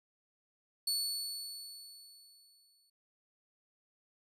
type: tone with exponential decay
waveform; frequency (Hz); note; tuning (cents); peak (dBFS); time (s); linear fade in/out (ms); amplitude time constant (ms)
sawtooth; 4435; C#8; 0; -27; 0.87-2.9; 5; 440
effects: resampled to 32000 Hz